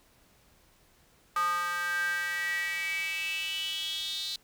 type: tone with high-pass filter sweep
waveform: square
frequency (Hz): 175.2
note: F3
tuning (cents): +6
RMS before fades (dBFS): -32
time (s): 1.36-4.36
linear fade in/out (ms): 2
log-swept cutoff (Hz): 1200 to 4000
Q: 8
effects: pink hiss -63 dBFS RMS until 4.43 s